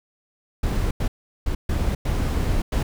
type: noise bursts at uneven times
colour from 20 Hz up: brown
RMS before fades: -22 dBFS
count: 6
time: 0.63-0.91 / 1-1.08 / 1.46-1.55 / 1.69-1.95 / 2.05-2.62 / 2.72-2.83 s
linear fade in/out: 5 ms
effects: none